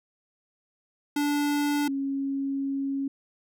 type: tone pair in turn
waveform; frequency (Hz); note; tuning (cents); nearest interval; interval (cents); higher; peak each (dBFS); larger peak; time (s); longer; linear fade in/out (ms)
square / sine; 290.8 / 274.5; D4 / C#4; -17 / -17; minor second; 100; first; -24 / -26; first; 1.16-1.88 / 1.88-3.08; second; 5
effects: none